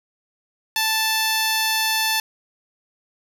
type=tone with notch filter; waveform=5% pulse; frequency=880 Hz; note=A5; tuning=in tune; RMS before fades=-21 dBFS; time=0.76-2.2 s; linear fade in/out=2 ms; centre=8000 Hz; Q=1.3; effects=none